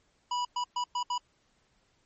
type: tone bursts at uneven times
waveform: square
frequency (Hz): 980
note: B5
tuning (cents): -14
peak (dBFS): -29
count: 5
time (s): 0.31-0.45 / 0.56-0.64 / 0.76-0.84 / 0.95-1.03 / 1.1-1.18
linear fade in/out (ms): 5
effects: pink hiss -70 dBFS RMS until 2.05 s + MP3 32 kbps